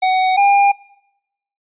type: tone pair in turn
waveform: square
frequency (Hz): 748 / 802.9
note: F#5 / G5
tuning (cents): +19 / +41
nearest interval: minor second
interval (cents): 122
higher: second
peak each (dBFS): -13 / -10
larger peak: second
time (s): 0.02-0.37 / 0.37-0.72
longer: neither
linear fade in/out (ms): 10
effects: noise-tail reverb RT60 0.9 s tail -23 dB re dry + resampled to 8000 Hz